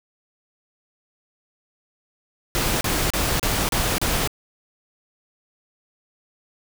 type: noise bursts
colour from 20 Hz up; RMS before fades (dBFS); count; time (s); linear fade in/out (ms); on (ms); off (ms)
pink; -22; 6; 2.55-4.275; 0; 260; 33
effects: none